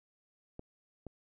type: clicks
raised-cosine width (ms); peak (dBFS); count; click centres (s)
2; -30; 2; 0.594 / 1.067
effects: none